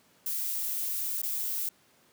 violet noise with dropouts, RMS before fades -32 dBFS, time 0.26-1.69 s, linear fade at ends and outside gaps 2 ms, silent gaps 1.218-1.232 s, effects pink hiss -63 dBFS RMS until 2.12 s + high-pass 150 Hz 12 dB/octave

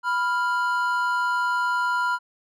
triangle tone pair together, 987 / 1396.9 Hz, B5 / F6, -1 / 0 cents, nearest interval tritone, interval 601 cents, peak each -22 dBFS, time 0.03-2.19 s, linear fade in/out 50 ms, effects none

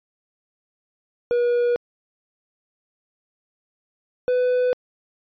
triangle tone pair in turn, 481.9 / 499.3 Hz, B4 / B4, -43 / +19 cents, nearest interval minor second, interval 62 cents, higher second, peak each -15 dBFS, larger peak neither, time 1.31-1.76 / 4.28-4.73 s, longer neither, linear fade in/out 0 ms, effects resampled to 11025 Hz

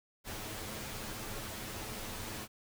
pink noise with comb filter, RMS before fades -42 dBFS, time 0.24-2.48 s, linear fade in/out 50 ms, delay 9.3 ms, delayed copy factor +0.55, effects none

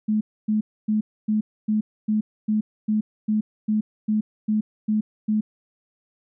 sine tone bursts, 214.2 Hz, A3, 46 cents flat, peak -18 dBFS, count 14, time 0.08-5.41 s, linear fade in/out 10 ms, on 130 ms, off 270 ms, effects none

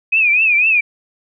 sine tone with vibrato, 2501 Hz, D#7, 8 cents sharp, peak -10 dBFS, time 0.12-0.81 s, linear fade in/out 10 ms, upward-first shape triangle, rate 4 Hz, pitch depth 140 cents each way, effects none

